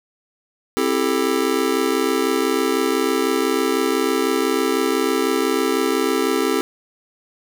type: chord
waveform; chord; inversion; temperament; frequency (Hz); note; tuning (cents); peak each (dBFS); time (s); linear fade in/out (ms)
square; A minor seventh; first; just; 264 / 330 / 396 / 440; C4 / E4 / G4 / A4; +16 / +2 / +18 / 0; -24 / -24 / -23 / -24; 0.77-6.61; 0
effects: none